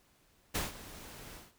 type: noise with ADSR envelope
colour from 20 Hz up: pink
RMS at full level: -32 dBFS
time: 0.54-1.53 s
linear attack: 16 ms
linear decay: 160 ms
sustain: -17 dB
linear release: 190 ms
effects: pink hiss -68 dBFS RMS until 1.58 s